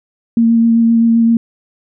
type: tone with vibrato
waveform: sine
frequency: 229.9 Hz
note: A#3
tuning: 24 cents flat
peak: -7 dBFS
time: 0.37-1.37 s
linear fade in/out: 2 ms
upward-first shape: sine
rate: 7.7 Hz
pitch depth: 13 cents each way
effects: none